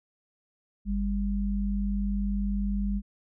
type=tone pair together; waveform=sine; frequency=50 / 200 Hz; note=G1 / G3; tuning=+35 / +35 cents; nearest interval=2 octaves; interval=2400 cents; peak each=-28 dBFS; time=0.85-3.02 s; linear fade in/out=50 ms; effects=none